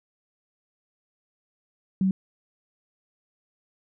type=tone; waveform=sine; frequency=190 Hz; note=F#3; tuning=46 cents sharp; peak=-19 dBFS; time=2.01-2.11 s; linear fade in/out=2 ms; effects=none